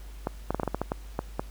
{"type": "clicks", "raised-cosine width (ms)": 1, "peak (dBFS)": -13, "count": 11, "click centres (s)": [0.271, 0.506, 0.546, 0.598, 0.633, 0.677, 0.746, 0.816, 0.919, 1.191, 1.395], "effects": ["added 50 Hz sine -40 dBFS peak until 1.5 s", "pink hiss -54 dBFS RMS until 1.5 s"]}